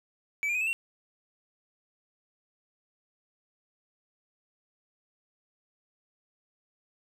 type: tone with pitch steps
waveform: triangle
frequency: 2300 / 2400 / 2505 / 2615 / 2729 Hz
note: D7 / D7 / D#7 / E7 / F7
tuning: -37 / +37 / +11 / -15 / -41 cents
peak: -25 dBFS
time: 0.43-0.73 s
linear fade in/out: 0 ms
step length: 60 ms
effects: none